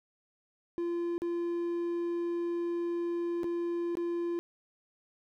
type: tone with dropouts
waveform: triangle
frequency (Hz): 343.7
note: F4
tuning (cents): -28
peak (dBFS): -28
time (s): 0.78-4.39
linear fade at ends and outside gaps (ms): 0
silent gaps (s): 1.18-1.219 / 3.433-3.442 / 3.953-3.971
effects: none

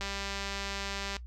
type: click train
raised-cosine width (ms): 0.2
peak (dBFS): -19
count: 230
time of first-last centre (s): 0.01-1.167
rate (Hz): 198
effects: noise-tail reverb RT60 0.1 s tail -17 dB re dry + added 60 Hz sine -41 dBFS peak until 1.26 s

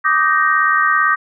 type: chord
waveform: sine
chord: Eb major seventh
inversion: third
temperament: just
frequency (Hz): 1166.7 / 1244.5 / 1555.6 / 1866.8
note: D6 / Eb6 / G6 / Bb6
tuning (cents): -12 / 0 / -14 / +2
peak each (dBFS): -17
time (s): 0.04-1.16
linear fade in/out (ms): 20
effects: none

